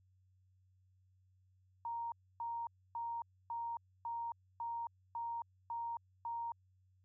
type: tone bursts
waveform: sine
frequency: 932.3 Hz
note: A#5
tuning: in tune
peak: -38 dBFS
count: 9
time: 1.85-6.52 s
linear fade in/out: 2 ms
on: 270 ms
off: 280 ms
effects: added 93 Hz sine -68 dBFS peak until 7.04 s